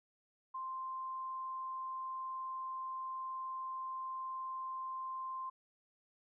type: tone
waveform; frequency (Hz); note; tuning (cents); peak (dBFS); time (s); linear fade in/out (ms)
sine; 1046.5; C6; 0; -39; 0.54-5.5; 10
effects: none